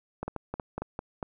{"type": "clicks", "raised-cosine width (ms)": 1, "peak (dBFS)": -19, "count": 9, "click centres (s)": [0.23, 0.28, 0.363, 0.54, 0.598, 0.78, 0.82, 0.991, 1.228], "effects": []}